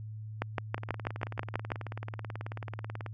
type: two click trains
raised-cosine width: 0.5 ms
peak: -24 / -15 dBFS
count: 43 / 9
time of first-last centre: 0.78-3.063 / 0.42-1.719 s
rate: 18.4 / 6.16 Hz
effects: added 108 Hz sine -39 dBFS peak until 3.13 s

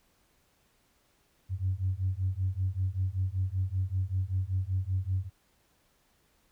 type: beating tone pair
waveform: sine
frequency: 91.5 / 96.7 Hz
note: F#2 / G2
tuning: -19 / -23 cents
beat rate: 5.2 Hz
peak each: -30 dBFS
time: 1.49-5.3 s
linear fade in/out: 50 ms
effects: tanh soft clip ceiling -20 dBFS + pink hiss -69 dBFS RMS until 6.51 s

